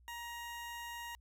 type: tone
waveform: 20% pulse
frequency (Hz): 944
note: A#5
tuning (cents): +22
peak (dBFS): -38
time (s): 0.08-1.15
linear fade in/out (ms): 0
effects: added 60 Hz sine -61 dBFS peak until 1.2 s